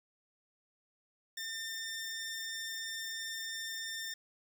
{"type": "tone", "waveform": "15% pulse", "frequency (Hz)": 1803, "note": "A6", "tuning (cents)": 42, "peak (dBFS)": -32, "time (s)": [1.37, 4.14], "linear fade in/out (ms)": 5, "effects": []}